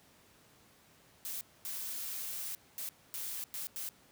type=noise bursts at uneven times; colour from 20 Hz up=blue; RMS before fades=-40 dBFS; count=6; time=1.25-1.41 / 1.65-2.55 / 2.78-2.89 / 3.14-3.44 / 3.54-3.67 / 3.76-3.89 s; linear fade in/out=0 ms; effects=pink hiss -63 dBFS RMS until 4.11 s + high-pass 80 Hz 12 dB/octave